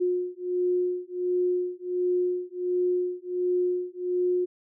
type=beating tone pair; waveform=sine; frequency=359.1 / 360.5 Hz; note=F4 / F#4; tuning=+48 / -45 cents; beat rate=1.4 Hz; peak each=-27 dBFS; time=0-4.46 s; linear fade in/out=20 ms; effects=none